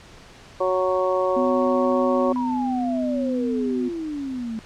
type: harmonic tone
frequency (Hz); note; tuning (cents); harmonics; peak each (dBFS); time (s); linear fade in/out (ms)
185; F#3; 0; 2 / 3 / 4 / 5 / 6; -25 / -21 / -31 / -30 / -27; 0.6-2.33; 10
type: tone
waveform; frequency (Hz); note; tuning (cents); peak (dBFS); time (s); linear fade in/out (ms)
sine; 252; B3; +35; -22; 1.36-3.89; 10
type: exponential sweep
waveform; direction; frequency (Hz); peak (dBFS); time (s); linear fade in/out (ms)
sine; down; 988 to 217; -26; 2.36-4.59; 0
effects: pink hiss -46 dBFS RMS until 4.65 s + low-pass 6000 Hz 12 dB/octave